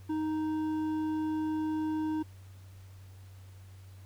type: tone with hard clipping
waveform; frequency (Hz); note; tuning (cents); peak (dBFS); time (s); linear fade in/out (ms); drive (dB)
sine; 311.1; D#4; 0; -31; 0.09-2.23; 10; 7
effects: added 95 Hz sine -48 dBFS peak until 4.05 s + pink hiss -62 dBFS RMS until 4.05 s